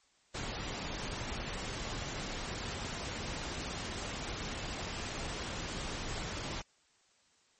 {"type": "noise", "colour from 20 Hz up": "pink", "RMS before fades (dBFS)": -39, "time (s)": [0.34, 6.62], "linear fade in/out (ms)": 10, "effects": ["white hiss -69 dBFS RMS until 7.59 s", "MP3 32 kbps"]}